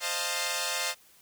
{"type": "chord", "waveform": "5% pulse", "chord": "F dominant seventh", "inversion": "second", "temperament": "equal with one note detuned", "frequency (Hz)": [523.3, 617.6, 698.5, 880], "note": ["C5", "Eb5", "F5", "A5"], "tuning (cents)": [0, -13, 0, 0], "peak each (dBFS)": -23, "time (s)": [0, 0.95], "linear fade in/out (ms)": 50, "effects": ["white hiss -59 dBFS RMS until 1.21 s"]}